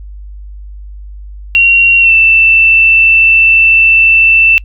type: tone with pitch glide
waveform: sine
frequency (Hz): 2747 to 2666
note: F7 to E7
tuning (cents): -29 to +19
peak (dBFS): -3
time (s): 1.55-4.58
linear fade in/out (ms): 0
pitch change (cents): -52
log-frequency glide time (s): 2-2.13
effects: noise-tail reverb RT60 0.1 s tail -26 dB re dry + added 50 Hz sine -25 dBFS peak until 4.64 s